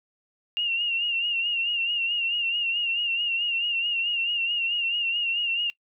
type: tone with vibrato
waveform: sine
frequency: 2794 Hz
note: F7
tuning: in tune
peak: -23 dBFS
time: 0.57-5.7 s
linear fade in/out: 0 ms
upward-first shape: sine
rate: 4.6 Hz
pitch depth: 56 cents each way
effects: noise-tail reverb RT60 0.1 s tail -22 dB re dry